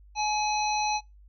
harmonic tone with a mistuned harmonic, 845 Hz, G#5, 30 cents sharp, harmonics 1 / 3 / 5 / 7, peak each -26 / -33 / -35 / -35 dBFS, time 0.15-1.01 s, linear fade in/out 50 ms, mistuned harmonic 5, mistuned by -61 cents, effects noise-tail reverb RT60 0.2 s tail -22 dB re dry + added 50 Hz sine -50 dBFS peak until 1.28 s

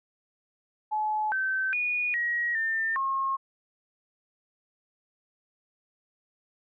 sine tone with pitch steps, 856 / 1543 / 2456 / 1900 / 1799 / 1079 Hz, A5 / G6 / D#7 / A#6 / A6 / C#6, -48 / -28 / -23 / +33 / +38 / -47 cents, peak -25 dBFS, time 0.91-3.37 s, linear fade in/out 20 ms, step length 410 ms, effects none

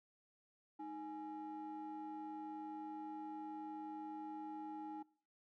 triangle ring-modulated tone, 261.7 Hz, C4, in tune, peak -40 dBFS, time 0.79-5.03 s, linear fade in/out 10 ms, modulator 573 Hz, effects noise-tail reverb RT60 0.5 s tail -23 dB re dry

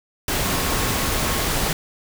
sine tone in noise, 1090 Hz, C#6, 29 cents flat, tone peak -33 dBFS, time 0.44-1.43 s, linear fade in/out 2 ms, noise pink, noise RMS -22 dBFS, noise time 0.28-1.73 s, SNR -14 dB, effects none

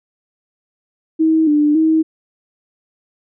sine tone with pitch steps, 319.1 / 297.1 / 318.1 Hz, D#4 / D4 / D#4, +44 / +20 / +38 cents, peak -10 dBFS, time 1.19-2.03 s, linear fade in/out 20 ms, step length 280 ms, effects none

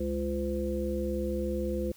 harmonic tone with a mistuned harmonic, 69.2 Hz, C#2, 2 cents flat, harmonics 1 / 3 / 5 / 7, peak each -34 / -34 / -34 / -34 dBFS, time 0-1.92 s, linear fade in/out 5 ms, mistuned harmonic 7, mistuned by +91 cents, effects white hiss -57 dBFS RMS until 1.96 s

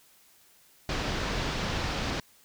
pink low-pass noise, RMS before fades -31 dBFS, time 0.89-2.2 s, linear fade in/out 2 ms, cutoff 5500 Hz, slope 24 dB/octave, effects white hiss -60 dBFS RMS until 2.44 s

